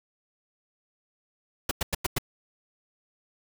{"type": "noise bursts", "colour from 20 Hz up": "pink", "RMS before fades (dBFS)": -26, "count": 5, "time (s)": [1.69, 2.184], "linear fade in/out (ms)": 5, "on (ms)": 22, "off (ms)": 96, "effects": []}